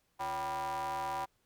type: ring-modulated tone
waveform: square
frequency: 104.8 Hz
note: G#2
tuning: 16 cents sharp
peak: -32 dBFS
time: 0.19-1.26 s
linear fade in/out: 20 ms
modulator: 877 Hz
effects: pink hiss -75 dBFS RMS until 1.45 s